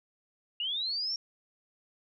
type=linear sweep; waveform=sine; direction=up; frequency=2800 to 5588 Hz; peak=-30 dBFS; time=0.6-1.16 s; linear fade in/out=2 ms; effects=none